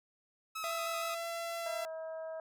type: tone with vibrato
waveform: sawtooth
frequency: 1274 Hz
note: D#6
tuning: 41 cents sharp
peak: -34 dBFS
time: 0.55-1.15 s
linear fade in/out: 10 ms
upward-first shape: square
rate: 6.4 Hz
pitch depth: 24 cents each way
type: tone with pitch glide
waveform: sawtooth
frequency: 668 to 674.2 Hz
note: E5 to E5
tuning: +23 to +39 cents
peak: -33 dBFS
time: 0.64-1.85 s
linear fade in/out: 0 ms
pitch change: +16 cents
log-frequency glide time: 0.98-1.28 s
type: harmonic tone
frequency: 321.2 Hz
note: E4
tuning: 45 cents flat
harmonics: 2 / 3 / 4 / 5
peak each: -39 / -53 / -56 / -56 dBFS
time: 1.66-2.4 s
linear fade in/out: 2 ms
effects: none